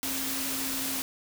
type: tone in noise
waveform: sine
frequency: 268 Hz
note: C4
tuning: 42 cents sharp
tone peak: -37 dBFS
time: 0.03-1.02 s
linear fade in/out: 0 ms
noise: white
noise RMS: -32 dBFS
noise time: 0.03-1.02 s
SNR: -8 dB
effects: none